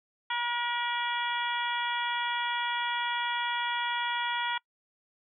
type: harmonic tone with a mistuned harmonic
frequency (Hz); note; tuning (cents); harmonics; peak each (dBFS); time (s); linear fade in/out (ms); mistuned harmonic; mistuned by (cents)
478.9; A#4; +47; 2 / 3 / 4 / 5 / 6 / 7; -31 / -35 / -36 / -40 / -41 / -36; 0.3-4.58; 5; 5; -34
effects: noise-tail reverb RT60 0.1 s tail -26 dB re dry